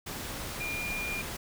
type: tone in noise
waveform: sine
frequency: 2409 Hz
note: D7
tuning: 43 cents sharp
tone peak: -33 dBFS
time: 0.6-1.22 s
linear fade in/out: 10 ms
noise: pink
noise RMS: -38 dBFS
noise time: 0.06-1.37 s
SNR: +2 dB
effects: none